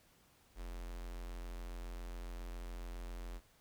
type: tone with notch filter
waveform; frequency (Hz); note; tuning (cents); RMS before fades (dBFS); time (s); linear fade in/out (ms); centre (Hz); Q
square; 43.64; F1; -1; -45; 0.55-3.41; 50; 130; 0.79
effects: pink hiss -68 dBFS RMS until 3.6 s